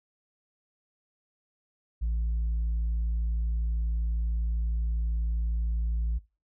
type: tone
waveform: sine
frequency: 56.3 Hz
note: A1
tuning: 40 cents sharp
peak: -23 dBFS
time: 2.01-6.19 s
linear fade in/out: 20 ms
effects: noise-tail reverb RT60 0.3 s tail -22 dB re dry + tanh soft clip ceiling -24 dBFS